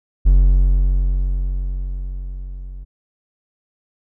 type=tone with level ramp; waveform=triangle; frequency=45.83 Hz; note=F#1; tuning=16 cents flat; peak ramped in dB=-5 to -28 dBFS; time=0.25-2.85 s; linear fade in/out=20 ms; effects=none